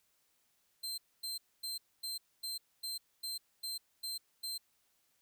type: tone bursts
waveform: sawtooth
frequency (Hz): 4126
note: C8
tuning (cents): -25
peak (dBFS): -35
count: 10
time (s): 0.83-4.58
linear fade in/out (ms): 10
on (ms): 150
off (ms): 250
effects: white hiss -75 dBFS RMS until 5.21 s